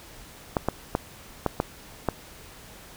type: clicks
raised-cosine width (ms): 1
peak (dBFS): -8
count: 6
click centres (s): 0.568 / 0.686 / 0.951 / 1.463 / 1.601 / 2.087
effects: pink hiss -47 dBFS RMS until 2.96 s